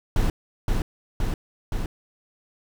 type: noise with echo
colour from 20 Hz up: brown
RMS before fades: -20 dBFS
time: 0.16-0.3 s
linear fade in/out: 2 ms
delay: 520 ms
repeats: 3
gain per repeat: -2 dB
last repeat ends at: 1.86 s
effects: none